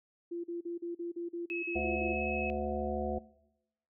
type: tone bursts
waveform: sine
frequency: 343.4 Hz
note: F4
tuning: 29 cents flat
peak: -35 dBFS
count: 11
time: 0.31-2.14 s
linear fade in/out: 10 ms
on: 130 ms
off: 40 ms
type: tone with vibrato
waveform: sine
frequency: 2575 Hz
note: E7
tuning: 41 cents flat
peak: -36 dBFS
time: 1.5-2.5 s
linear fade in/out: 0 ms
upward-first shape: sine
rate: 17 Hz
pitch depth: 9 cents each way
type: harmonic tone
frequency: 73 Hz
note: D2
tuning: 10 cents flat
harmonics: 1 / 3 / 5 / 7 / 9 / 10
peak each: -39 / -39 / -39 / -39 / -39 / -39 dBFS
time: 1.75-3.19 s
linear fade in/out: 10 ms
effects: noise-tail reverb RT60 0.9 s tail -21 dB re dry